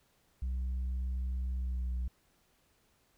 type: tone with pitch glide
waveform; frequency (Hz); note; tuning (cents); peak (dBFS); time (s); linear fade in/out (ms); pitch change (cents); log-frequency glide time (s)
sine; 63.4 to 61.67; B1 to B1; +46 to -2; -29; 0.42-2.08; 5; -48; 1.55-1.95
effects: tanh soft clip ceiling -31 dBFS + pink hiss -71 dBFS RMS until 3.17 s